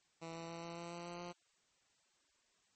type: tone with pitch steps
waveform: 10% pulse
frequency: 164.81 / 166.24 / 167.69 / 169.15 / 170.62 / 172.11 / 173.6 / 175.12 Hz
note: E3 / E3 / E3 / E3 / F3 / F3 / F3 / F3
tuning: 0 / +15 / +30 / +45 / -40 / -25 / -10 / +5 cents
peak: -37 dBFS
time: 0.21-1.33 s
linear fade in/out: 20 ms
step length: 140 ms
effects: white hiss -75 dBFS RMS until 2.75 s + MP3 32 kbps